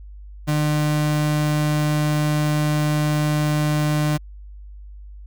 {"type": "tone", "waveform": "35% pulse", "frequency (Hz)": 150.5, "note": "D3", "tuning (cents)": 43, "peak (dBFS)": -16, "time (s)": [0.47, 4.18], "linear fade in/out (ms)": 20, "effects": ["added 50 Hz sine -36 dBFS peak until 5.26 s"]}